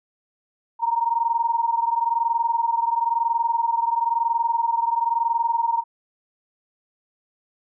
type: tone pair together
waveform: sine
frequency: 923 / 944 Hz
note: A#5 / A#5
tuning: -17 / +22 cents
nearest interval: unison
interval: 39 cents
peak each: -21 / -23 dBFS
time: 0.79-5.84 s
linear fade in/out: 50 ms
effects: none